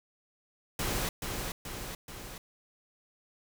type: noise with echo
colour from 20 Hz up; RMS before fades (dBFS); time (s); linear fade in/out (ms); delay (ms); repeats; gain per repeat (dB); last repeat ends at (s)
pink; -32; 0.79-1.09; 2; 430; 3; -4; 2.38
effects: none